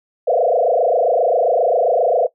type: tone with frequency modulation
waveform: sine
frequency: 587.3 Hz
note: D5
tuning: in tune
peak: -12 dBFS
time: 0.27-2.27 s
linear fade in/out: 10 ms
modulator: 27.5 Hz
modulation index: 4.3
effects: noise-tail reverb RT60 0.1 s tail -17 dB re dry